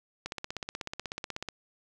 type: click train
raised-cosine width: 0.2 ms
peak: -18 dBFS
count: 21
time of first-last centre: 0.26-1.487 s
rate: 16.3 Hz
effects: none